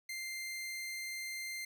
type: tone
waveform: sawtooth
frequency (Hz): 2093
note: C7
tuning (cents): 0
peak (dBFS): -36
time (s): 0.09-1.65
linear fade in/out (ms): 5
effects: none